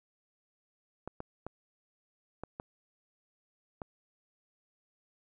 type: clicks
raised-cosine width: 1 ms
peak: -25 dBFS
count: 6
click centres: 1.076 / 1.204 / 1.466 / 2.436 / 2.599 / 3.818 s
effects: none